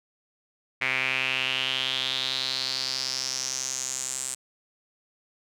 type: tone with band-pass filter sweep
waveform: sawtooth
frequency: 130.81 Hz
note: C3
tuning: in tune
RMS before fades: -29 dBFS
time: 0.81-4.35 s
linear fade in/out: 10 ms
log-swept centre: 2200 to 8100 Hz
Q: 5.4
effects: none